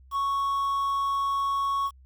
triangle tone with quantisation, 1108 Hz, C#6, 1 cent flat, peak -22 dBFS, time 0.11-1.91 s, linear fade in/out 50 ms, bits 8, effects added 65 Hz sine -50 dBFS peak until 2.05 s

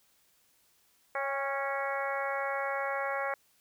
harmonic tone with a mistuned harmonic, 276.1 Hz, C#4, 7 cents flat, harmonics 2 / 3 / 4 / 5 / 6 / 7 / 8, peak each -35 / -37 / -38 / -39 / -40 / -40 / -41 dBFS, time 1.15-3.34 s, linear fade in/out 2 ms, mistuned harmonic 3, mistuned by -27 cents, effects white hiss -68 dBFS RMS until 3.6 s

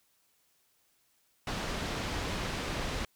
pink low-pass noise, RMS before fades -35 dBFS, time 1.47-3.05 s, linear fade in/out 2 ms, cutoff 5100 Hz, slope 12 dB/octave, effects white hiss -71 dBFS RMS until 3.15 s

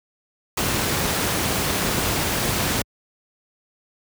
pink noise with amplitude modulation, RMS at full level -20 dBFS, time 0.57-2.82 s, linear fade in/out 5 ms, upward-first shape sine, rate 217 Hz, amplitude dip 45%, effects high-pass 60 Hz 12 dB/octave

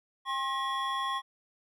triangle tone cluster, 803 / 1071 / 1903 / 3362 Hz, G5 / C6 / A#6 / G#7, +41 / +40 / +35 / +20 cents, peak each -38 / -29 / -38 / -37 dBFS, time 0.25-1.22 s, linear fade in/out 50 ms, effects none

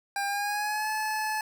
25% pulse tone with pitch glide, 800 to 862.4 Hz, G5 to A5, +35 to -35 cents, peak -24 dBFS, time 0.16-1.41 s, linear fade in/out 2 ms, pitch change +130 cents, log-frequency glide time 0.26-0.89 s, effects none

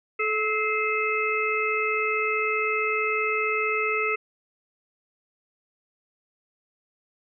harmonic tone with a mistuned harmonic, 432.3 Hz, A4, 31 cents flat, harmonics 1 / 3 / 5 / 6, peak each -28 / -28 / -28 / -28 dBFS, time 0.19-4.16 s, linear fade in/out 10 ms, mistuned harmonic 5, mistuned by -56 cents, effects none

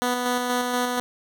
10% pulse tone with tremolo, 246.9 Hz, B3, in tune, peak -13 dBFS, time 0.02-1 s, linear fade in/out 0 ms, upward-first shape square, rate 4.2 Hz, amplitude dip 30%, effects none

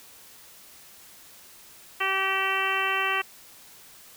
harmonic tone, 385.4 Hz, G4, 29 cents flat, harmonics 1 / 2 / 3 / 4 / 5 / 6 / 7 / 8, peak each -35 / -34 / -29 / -32 / -30 / -34 / -29 / -35 dBFS, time 2-3.22 s, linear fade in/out 10 ms, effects white hiss -50 dBFS RMS until 4.16 s

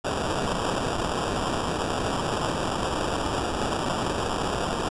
blue noise with sample-and-hold, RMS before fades -27 dBFS, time 0.04-4.89 s, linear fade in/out 10 ms, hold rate 2100 Hz, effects resampled to 22050 Hz

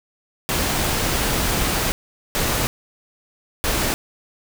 pink noise bursts at uneven times, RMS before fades -21 dBFS, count 3, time 0.49-1.92 / 2.35-2.67 / 3.64-3.94 s, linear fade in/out 0 ms, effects none

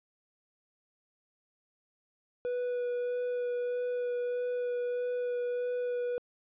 triangle tone with vibrato, 490.2 Hz, B4, 13 cents flat, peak -28 dBFS, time 2.45-6.18 s, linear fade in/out 0 ms, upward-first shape sine, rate 1.6 Hz, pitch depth 10 cents each way, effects resampled to 8000 Hz

